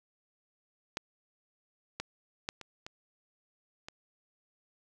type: clicks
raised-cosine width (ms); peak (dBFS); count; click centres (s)
0.2; -16 / -18 / -16 / -27 / -25 / -25; 6; 0.971 / 2 / 2.489 / 2.613 / 2.865 / 3.885
effects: none